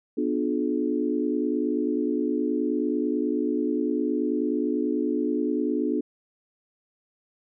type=chord; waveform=sine; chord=B diminished seventh; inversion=none; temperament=just; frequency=246.9 / 296.3 / 355.6 / 426.7 Hz; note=B3 / D4 / F4 / Ab4; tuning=0 / +15 / +31 / +47 cents; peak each=-28 / -26 / -30 / -30 dBFS; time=0.17-6.01 s; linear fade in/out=10 ms; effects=none